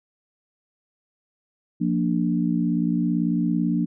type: chord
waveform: sine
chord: Bb major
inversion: second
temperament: equal with one note detuned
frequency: 175.32 / 233.1 / 293.7 Hz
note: F3 / Bb3 / D4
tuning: +7 / 0 / 0 cents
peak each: -23 / -24 / -25 dBFS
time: 1.8-3.86 s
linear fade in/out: 20 ms
effects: none